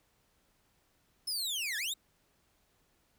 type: linear two-way sweep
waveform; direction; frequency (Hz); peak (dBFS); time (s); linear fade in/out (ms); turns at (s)
sawtooth; down then up; 5274 to 1621 to 3879; -30; 1.27-1.94; 10; 1.77
effects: pink hiss -72 dBFS RMS until 3.18 s